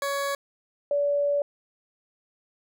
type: tone pair in turn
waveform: 20% pulse / sine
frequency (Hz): 560 / 574.4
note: C#5 / D5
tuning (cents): +18 / -39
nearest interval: unison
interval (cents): 43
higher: second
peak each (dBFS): -21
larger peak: neither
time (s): 0.02-0.35 / 0.91-1.42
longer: second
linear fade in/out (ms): 2
effects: none